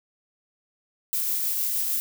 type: noise with tremolo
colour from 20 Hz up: violet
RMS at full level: -25 dBFS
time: 1.13-2 s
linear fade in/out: 0 ms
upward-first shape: triangle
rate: 6.5 Hz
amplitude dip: 25%
effects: none

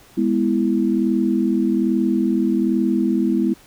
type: chord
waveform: sine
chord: E major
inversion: first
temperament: just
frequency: 206 / 247.2 / 329.6 Hz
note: G#3 / B3 / E4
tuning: -14 / +2 / 0 cents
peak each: -20 dBFS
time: 0.17-3.54 s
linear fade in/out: 10 ms
effects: pink hiss -49 dBFS RMS until 3.66 s

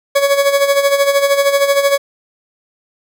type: tone with tremolo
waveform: 40% pulse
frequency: 560 Hz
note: C#5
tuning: 18 cents sharp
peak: -7 dBFS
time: 0.15-1.98 s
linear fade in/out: 10 ms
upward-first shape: sine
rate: 13 Hz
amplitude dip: 65%
effects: 7-bit

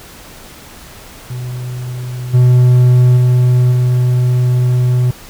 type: tone with level steps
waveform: triangle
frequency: 124.6 Hz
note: B2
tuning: 16 cents sharp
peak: -18 / -3 / -5 / -7 dBFS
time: 1.3-5.11 s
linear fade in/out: 5 ms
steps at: 2.33 / 3.16 / 3.71 s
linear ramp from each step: 20 ms
effects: pink hiss -36 dBFS RMS until 5.29 s

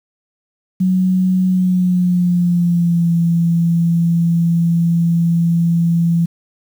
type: tone with pitch glide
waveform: sine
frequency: 185 to 168.67 Hz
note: F#3 to E3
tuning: 0 to +40 cents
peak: -11 dBFS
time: 0.8-6.26 s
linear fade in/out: 10 ms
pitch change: -160 cents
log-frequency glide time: 1.48-3.13 s
effects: 7-bit

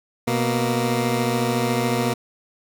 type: tone pair together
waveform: 15% pulse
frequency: 123.75 / 233.6 Hz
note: B2 / A#3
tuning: +4 / +4 cents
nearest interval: major seventh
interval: 1100 cents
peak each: -16 dBFS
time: 0.27-2.14 s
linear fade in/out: 10 ms
effects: none

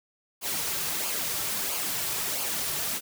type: noise with flanger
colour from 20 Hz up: white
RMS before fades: -30 dBFS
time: 0.41-3.01 s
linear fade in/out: 50 ms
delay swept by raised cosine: 0.52 to 4.12 ms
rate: 1.5 Hz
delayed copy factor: -0.5
effects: none

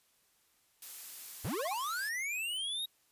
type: noise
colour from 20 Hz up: blue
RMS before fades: -45 dBFS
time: 0.82-2.09 s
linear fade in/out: 2 ms
type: linear sweep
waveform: square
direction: up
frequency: 63.9 to 3819 Hz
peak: -35 dBFS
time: 1.44-2.86 s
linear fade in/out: 10 ms
type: tone bursts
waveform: sine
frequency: 1076 Hz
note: C6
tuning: 48 cents sharp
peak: -36 dBFS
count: 4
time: 1.53-1.735 s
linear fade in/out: 5 ms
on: 25 ms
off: 35 ms
effects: white hiss -71 dBFS RMS until 3.11 s + resampled to 32000 Hz

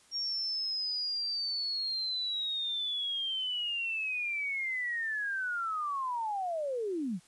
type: linear sweep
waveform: sine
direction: down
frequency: 5588 to 157.2 Hz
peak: -31 dBFS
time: 0.11-7.2 s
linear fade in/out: 50 ms
effects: white hiss -62 dBFS RMS until 7.27 s + resampled to 24000 Hz

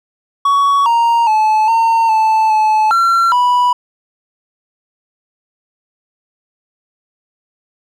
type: tone with pitch steps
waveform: triangle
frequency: 1122 / 932 / 865 / 911 / 878 / 864 / 1362 / 983 Hz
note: C#6 / A#5 / A5 / A#5 / A5 / A5 / F6 / B5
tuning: +21 / -1 / -30 / -40 / -4 / -32 / -44 / -8 cents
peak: -7 dBFS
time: 0.45-3.73 s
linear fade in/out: 5 ms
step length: 410 ms
effects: none

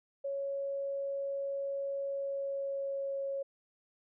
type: tone with pitch glide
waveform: sine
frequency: 554.4 to 549.9 Hz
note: C#5 to C#5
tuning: 0 to -14 cents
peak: -33 dBFS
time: 0.24-3.43 s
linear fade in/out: 10 ms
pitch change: -14 cents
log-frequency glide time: 2.06-3.21 s
effects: none

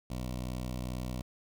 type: tone with notch filter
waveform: 15% pulse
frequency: 62.3 Hz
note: B1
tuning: 16 cents sharp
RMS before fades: -37 dBFS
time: 0.1-1.22 s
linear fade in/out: 5 ms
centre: 1600 Hz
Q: 1.3
effects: 10-bit

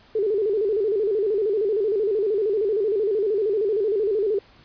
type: tone with vibrato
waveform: sine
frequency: 415.3 Hz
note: G#4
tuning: in tune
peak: -19 dBFS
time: 0.15-4.39 s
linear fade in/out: 5 ms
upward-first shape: square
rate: 13 Hz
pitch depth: 99 cents each way
effects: pink hiss -53 dBFS RMS until 4.64 s + resampled to 11025 Hz

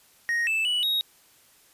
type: tone with pitch steps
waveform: triangle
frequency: 1870 / 2636 / 2948 / 3780 Hz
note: A#6 / E7 / F#7 / A#7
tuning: +5 / -1 / -7 / +23 cents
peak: -21 dBFS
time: 0.29-1.01 s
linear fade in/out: 0 ms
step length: 180 ms
effects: white hiss -58 dBFS RMS until 1.73 s + resampled to 32000 Hz

